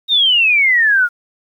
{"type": "exponential sweep", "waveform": "sine", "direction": "down", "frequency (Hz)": [3767, 1396.9], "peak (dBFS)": -9, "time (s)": [0.08, 1.09], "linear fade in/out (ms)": 50, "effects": ["8-bit"]}